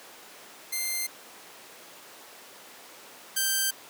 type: tone pair in turn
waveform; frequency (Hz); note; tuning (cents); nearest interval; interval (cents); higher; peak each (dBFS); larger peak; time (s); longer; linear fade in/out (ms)
5% pulse; 2093 / 1566.5; C7 / G6; 0 / -2; perfect fourth; 502; first; -18 / -13; second; 0.72-1.07 / 3.36-3.71; neither; 10
effects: pink hiss -47 dBFS RMS until 3.89 s + high-pass 400 Hz 12 dB/octave